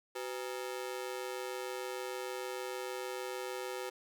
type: ring-modulated tone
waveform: sawtooth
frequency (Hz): 440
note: A4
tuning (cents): 0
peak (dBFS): -31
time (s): 0.15-3.9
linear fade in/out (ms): 10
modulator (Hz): 63.3
effects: none